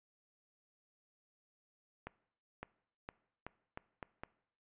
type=accelerating click train; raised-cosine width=0.5 ms; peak=-28 dBFS; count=7; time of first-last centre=2.07-4.235 s; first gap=560 ms; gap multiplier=0.82; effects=noise-tail reverb RT60 0.7 s tail -21 dB re dry + resampled to 8000 Hz